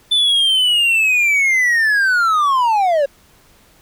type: linear sweep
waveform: triangle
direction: down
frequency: 3531 to 540 Hz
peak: -10 dBFS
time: 0.11-3.06 s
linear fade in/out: 10 ms
effects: pink hiss -51 dBFS RMS until 3.81 s